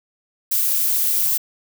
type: noise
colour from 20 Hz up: violet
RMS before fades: -19 dBFS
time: 0.51-1.38 s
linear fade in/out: 10 ms
effects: none